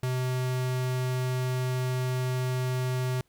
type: tone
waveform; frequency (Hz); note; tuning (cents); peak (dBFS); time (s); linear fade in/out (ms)
square; 127.6; C3; -43; -27; 0.03-3.21; 2
effects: pink hiss -70 dBFS RMS until 3.28 s